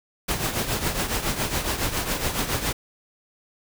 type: noise with tremolo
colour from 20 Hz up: pink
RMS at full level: -23 dBFS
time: 0.28-2.73 s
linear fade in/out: 10 ms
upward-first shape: triangle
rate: 7.2 Hz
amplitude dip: 70%
effects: none